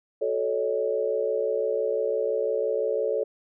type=tone cluster; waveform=sine; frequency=371.9 / 437.8 / 558 / 618 Hz; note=F#4 / A4 / C#5 / D#5; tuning=+9 / -9 / +11 / -12 cents; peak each=-34 / -26 / -27 / -33 dBFS; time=0.21-3.24 s; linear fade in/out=10 ms; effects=none